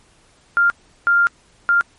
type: tone bursts at uneven times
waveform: sine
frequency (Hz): 1396.9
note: F6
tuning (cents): 0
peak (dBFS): -11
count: 3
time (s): 0.57-0.7 / 1.07-1.27 / 1.69-1.81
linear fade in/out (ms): 0
effects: pink hiss -54 dBFS RMS until 1.98 s + MP3 48 kbps